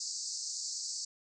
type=band-pass noise; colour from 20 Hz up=pink; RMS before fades=-39 dBFS; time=0-1.05 s; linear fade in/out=5 ms; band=4400 to 7900 Hz; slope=96 dB/octave; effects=none